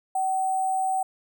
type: tone with sample-and-hold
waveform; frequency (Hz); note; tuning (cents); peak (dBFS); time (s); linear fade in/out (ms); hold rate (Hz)
sine; 760; F#5; +46; -22; 0.15-1.03; 5; 8820
effects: none